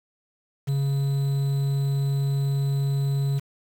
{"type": "tone with quantisation", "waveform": "triangle", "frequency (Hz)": 138.59, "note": "C#3", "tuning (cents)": 0, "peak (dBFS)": -19, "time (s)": [0.67, 3.4], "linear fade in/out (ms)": 20, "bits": 7, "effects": []}